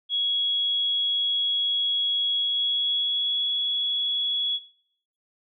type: tone with pitch glide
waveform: sine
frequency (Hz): 3334 to 3367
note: G#7 to G#7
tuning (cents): +6 to +23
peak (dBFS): -22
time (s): 0.09-4.6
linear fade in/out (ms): 50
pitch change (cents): +17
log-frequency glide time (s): 2.36-3.43
effects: noise-tail reverb RT60 0.7 s tail -20 dB re dry